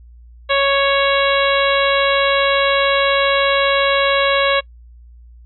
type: harmonic tone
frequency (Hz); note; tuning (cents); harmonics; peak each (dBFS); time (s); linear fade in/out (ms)
554.4; C#5; 0; 1 / 2 / 3 / 4 / 5 / 6 / 7; -16 / -19 / -21 / -22 / -23 / -24 / -24; 0.49-4.61; 20
effects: noise-tail reverb RT60 0.1 s tail -26 dB re dry + added 59 Hz sine -39 dBFS peak until 5.45 s